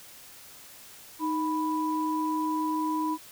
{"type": "tone pair together", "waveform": "sine", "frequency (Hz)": [311.1, 987.7], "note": ["D#4", "B5"], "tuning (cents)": [0, 0], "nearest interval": "octave + minor sixth", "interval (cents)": 2000, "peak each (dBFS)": [-28, -29], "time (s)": [1.19, 3.18], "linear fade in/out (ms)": 50, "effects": ["white hiss -49 dBFS RMS until 3.31 s"]}